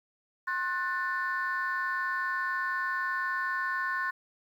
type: chord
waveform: sine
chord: F# diminished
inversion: second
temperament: just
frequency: 1065.6 / 1480 / 1776 Hz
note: C6 / F#6 / A6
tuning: +31 / 0 / +16 cents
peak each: -32 dBFS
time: 0.47-4.11 s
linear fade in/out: 10 ms
effects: tanh soft clip ceiling -22 dBFS + 10-bit